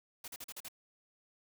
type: noise bursts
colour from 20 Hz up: white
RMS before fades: -45 dBFS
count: 6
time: 0.24-0.685 s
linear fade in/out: 5 ms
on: 40 ms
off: 41 ms
effects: none